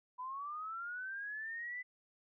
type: linear sweep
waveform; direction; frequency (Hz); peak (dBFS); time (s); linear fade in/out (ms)
sine; up; 987.8 to 2011; -40; 0.18-1.83; 20
effects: none